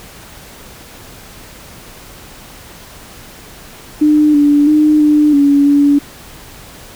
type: tone with pitch steps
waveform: sine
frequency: 301.3 / 290.6 / 303.8 / 299.4 / 283.7 / 286.3 Hz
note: D4 / D4 / D#4 / D4 / C#4 / D4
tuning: +44 / -18 / -41 / +33 / +40 / -44 cents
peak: -6 dBFS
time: 4.01-5.99 s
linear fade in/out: 10 ms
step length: 330 ms
effects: pink hiss -36 dBFS RMS until 6.95 s